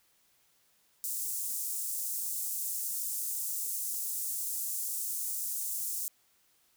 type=high-pass noise; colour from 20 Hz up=pink; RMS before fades=-35 dBFS; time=1.04-6.08 s; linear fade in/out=0 ms; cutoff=7600 Hz; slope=24 dB/octave; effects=white hiss -69 dBFS RMS until 6.76 s